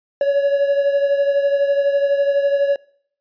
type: beating tone pair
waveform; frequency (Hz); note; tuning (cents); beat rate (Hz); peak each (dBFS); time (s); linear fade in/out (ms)
triangle; 561 / 573; C#5 / D5; +21 / -43; 12; -13 / -20; 0.21-2.76; 2
effects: noise-tail reverb RT60 0.6 s tail -23 dB re dry + resampled to 11025 Hz